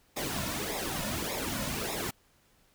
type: noise with flanger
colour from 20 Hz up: pink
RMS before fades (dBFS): -34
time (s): 0.16-2.11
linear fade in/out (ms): 10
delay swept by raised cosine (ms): 0.66 to 2.56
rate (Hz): 1.7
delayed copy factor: -0.7
effects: pink hiss -66 dBFS RMS until 2.74 s